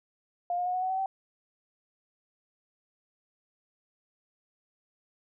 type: tone with pitch steps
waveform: sine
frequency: 704 / 714.7 / 725.5 / 736.4 / 747.6 / 758.9 / 770.4 Hz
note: F5 / F5 / F#5 / F#5 / F#5 / F#5 / G5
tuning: +14 / +40 / -34 / -8 / +18 / +44 / -30 cents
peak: -27 dBFS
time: 0.5-1.06 s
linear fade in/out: 2 ms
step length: 80 ms
effects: none